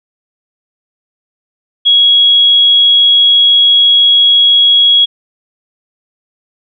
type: tone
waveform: sine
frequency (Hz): 3322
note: G#7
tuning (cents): 0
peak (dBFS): -4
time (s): 1.85-5.06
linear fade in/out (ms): 20
effects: none